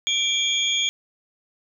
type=tone cluster; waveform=sine; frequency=2341 / 3262 / 3480 / 6680 Hz; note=D7 / G#7 / A7 / G#8; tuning=-6 / -32 / -20 / +9 cents; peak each=-27 / -22 / -28 / -28 dBFS; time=0.07-0.89 s; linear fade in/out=0 ms; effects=none